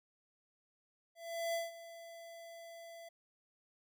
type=tone with ADSR envelope; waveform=square; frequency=671 Hz; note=E5; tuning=31 cents sharp; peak=-34 dBFS; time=1.15-3.09 s; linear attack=390 ms; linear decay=170 ms; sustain=-16 dB; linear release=8 ms; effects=none